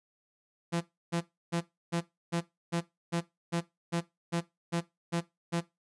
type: tone bursts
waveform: sawtooth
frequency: 170 Hz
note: F3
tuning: 46 cents flat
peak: -24 dBFS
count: 13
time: 0.72-5.61 s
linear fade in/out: 20 ms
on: 90 ms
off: 310 ms
effects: noise-tail reverb RT60 0.2 s tail -17 dB re dry + resampled to 24000 Hz